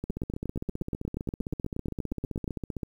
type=two click trains; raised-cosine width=3 ms; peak=-18 / -20 dBFS; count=21 / 44; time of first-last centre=0.1-2.478 / 0.04-2.832 s; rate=8.41 / 15.4 Hz; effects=9-bit